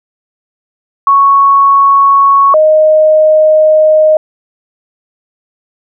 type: tone pair in turn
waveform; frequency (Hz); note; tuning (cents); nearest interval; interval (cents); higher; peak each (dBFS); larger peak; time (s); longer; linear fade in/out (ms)
sine; 1108.7 / 620.8; C#6 / D#5; 0 / -4; minor seventh; 1004; first; -3; neither; 1.07-2.54 / 2.54-4.17; second; 2
effects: none